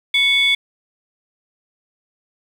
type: tone pair together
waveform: sine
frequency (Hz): 2217 / 3452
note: C#7 / A7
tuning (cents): 0 / -34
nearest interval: minor sixth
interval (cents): 766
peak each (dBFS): -14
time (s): 0.14-0.55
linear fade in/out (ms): 5
effects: tanh soft clip ceiling -8 dBFS + 7-bit